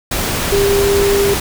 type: tone in noise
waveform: sine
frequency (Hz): 400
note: G4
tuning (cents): +35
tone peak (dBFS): -11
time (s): 0.52-1.34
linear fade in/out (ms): 5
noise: pink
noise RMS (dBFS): -18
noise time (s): 0.11-1.4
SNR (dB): +4
effects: none